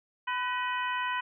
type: harmonic tone with a mistuned harmonic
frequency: 500 Hz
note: B4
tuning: 21 cents sharp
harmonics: 2 / 3 / 4 / 5 / 6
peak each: -31 / -35 / -37 / -39 / -41 dBFS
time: 0.27-1.21 s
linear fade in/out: 10 ms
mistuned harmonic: 4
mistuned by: -72 cents
effects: none